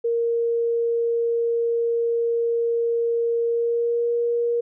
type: tone with pitch glide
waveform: sine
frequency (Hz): 466.2 to 472.4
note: A#4 to A#4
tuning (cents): 0 to +23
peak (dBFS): -19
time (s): 0.04-4.61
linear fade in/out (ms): 10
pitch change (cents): +23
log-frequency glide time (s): 3.45-4.1
effects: none